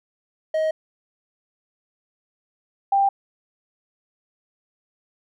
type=tone pair in turn; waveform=triangle / sine; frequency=630 / 791 Hz; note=D#5 / G5; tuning=+21 / +15 cents; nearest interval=major third; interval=394 cents; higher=second; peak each=-17 / -15 dBFS; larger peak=second; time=0.54-0.71 / 2.92-3.09 s; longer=neither; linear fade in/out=5 ms; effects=none